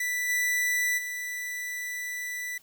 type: tone with level steps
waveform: 45% pulse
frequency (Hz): 1975.5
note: B6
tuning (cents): 0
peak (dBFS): -27 / -24 / -32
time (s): 0-2.58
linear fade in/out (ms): 5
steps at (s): 0.28 / 0.97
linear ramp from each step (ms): 20
effects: white hiss -59 dBFS RMS until 2.62 s